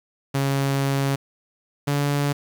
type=tone pair in turn; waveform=sawtooth; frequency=137.8 / 143.2 Hz; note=C#3 / D3; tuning=-10 / -43 cents; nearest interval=minor second; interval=67 cents; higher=second; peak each=-16 dBFS; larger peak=neither; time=0.34-1.16 / 1.87-2.33 s; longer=first; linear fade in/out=10 ms; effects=8-bit